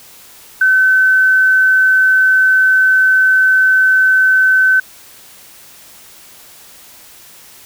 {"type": "tone", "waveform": "sine", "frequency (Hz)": 1525, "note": "G6", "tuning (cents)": -48, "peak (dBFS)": -7, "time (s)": [0.61, 4.8], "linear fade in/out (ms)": 5, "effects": ["white hiss -40 dBFS RMS until 7.65 s"]}